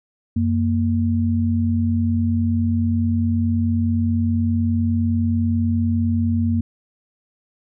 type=tone pair together; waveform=sine; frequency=92.23 / 232.4 Hz; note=F#2 / A#3; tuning=-5 / -5 cents; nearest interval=octave + major third; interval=1600 cents; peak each=-19 / -19 dBFS; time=0.36-6.61 s; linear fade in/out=5 ms; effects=none